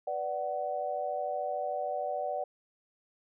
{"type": "chord", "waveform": "sine", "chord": "B minor", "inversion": "none", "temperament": "equal with one note detuned", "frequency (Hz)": [493.9, 587.3, 748.2], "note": ["B4", "D5", "F#5"], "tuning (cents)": [0, 0, 19], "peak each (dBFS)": [-39, -34, -34], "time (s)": [0.07, 2.44], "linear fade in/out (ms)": 5, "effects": []}